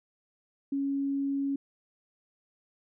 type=tone; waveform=sine; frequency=277.2 Hz; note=C#4; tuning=in tune; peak=-27 dBFS; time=0.72-1.56 s; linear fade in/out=5 ms; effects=none